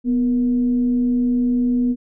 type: tone with frequency modulation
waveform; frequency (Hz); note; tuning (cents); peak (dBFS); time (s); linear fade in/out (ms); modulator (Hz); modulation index
sine; 246.9; B3; 0; -15; 0.04-1.96; 50; 220; 0.23
effects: none